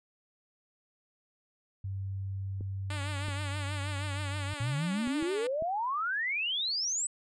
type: tone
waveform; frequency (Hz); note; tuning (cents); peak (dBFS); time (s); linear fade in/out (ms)
sine; 97; G2; -18; -33; 1.84-4.54; 5
type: clicks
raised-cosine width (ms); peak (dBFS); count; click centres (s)
3; -30; 5; 2.609 / 3.284 / 5.075 / 5.226 / 5.623
type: tone with vibrato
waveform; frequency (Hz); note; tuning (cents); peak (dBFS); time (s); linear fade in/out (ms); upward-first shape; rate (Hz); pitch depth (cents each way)
5% pulse; 290.6; D4; -18; -26; 2.9-5.47; 2; triangle; 6.3; 90
type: exponential sweep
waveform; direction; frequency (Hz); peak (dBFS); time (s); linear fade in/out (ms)
sine; up; 109.1 to 8170; -29; 4.6-7.07; 5
effects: resampled to 22050 Hz